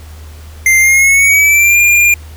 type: tone with pitch glide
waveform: square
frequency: 2093 to 2404 Hz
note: C7 to D7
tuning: 0 to +40 cents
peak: -6 dBFS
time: 0.66-2.14 s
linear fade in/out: 2 ms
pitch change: +240 cents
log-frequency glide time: 0.78-1.78 s
effects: added 77 Hz sine -29 dBFS peak until 2.36 s + pink hiss -40 dBFS RMS until 2.36 s